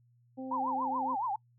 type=harmonic tone; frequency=261.6 Hz; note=C4; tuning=in tune; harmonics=1 / 2 / 3; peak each=-38 / -44 / -48 dBFS; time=0.37-1.16 s; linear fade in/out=20 ms
type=tone with vibrato; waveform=sine; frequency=896 Hz; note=A5; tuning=31 cents sharp; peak=-30 dBFS; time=0.51-1.36 s; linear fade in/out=5 ms; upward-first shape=triangle; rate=7.1 Hz; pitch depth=290 cents each way
effects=noise-tail reverb RT60 0.1 s tail -26 dB re dry + added 120 Hz sine -63 dBFS peak until 1.58 s